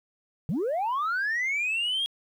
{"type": "linear sweep", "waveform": "sine", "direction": "up", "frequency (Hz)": [130.81, 3300], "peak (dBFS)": -23, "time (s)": [0.49, 2.06], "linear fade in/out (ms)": 0, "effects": ["tanh soft clip ceiling -23 dBFS", "10-bit"]}